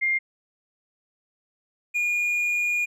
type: tone pair in turn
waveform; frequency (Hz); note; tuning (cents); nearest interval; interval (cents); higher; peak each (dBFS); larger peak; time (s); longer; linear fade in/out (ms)
sine / triangle; 2114 / 2433; C7 / D#7; +17 / -39; major second; 244; second; -20; neither; 0.01-0.19 / 1.94-2.86; second; 20
effects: none